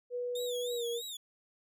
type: tone with pitch glide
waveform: sine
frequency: 489.8 to 470.7 Hz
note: B4 to A#4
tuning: -14 to +17 cents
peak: -33 dBFS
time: 0.1-1.02 s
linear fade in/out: 50 ms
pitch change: -69 cents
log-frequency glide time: 0.66-0.83 s
type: tone with vibrato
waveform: sawtooth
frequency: 3571 Hz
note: A7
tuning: 25 cents sharp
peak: -37 dBFS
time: 0.35-1.17 s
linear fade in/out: 5 ms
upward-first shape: sine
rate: 3.2 Hz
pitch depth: 140 cents each way
effects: none